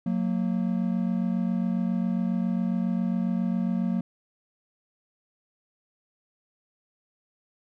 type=tone pair together; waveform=triangle; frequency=182.66 / 230 Hz; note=F#3 / A#3; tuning=-22 / -23 cents; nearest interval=major third; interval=399 cents; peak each=-24 / -25 dBFS; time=0.06-4.01 s; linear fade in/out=5 ms; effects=none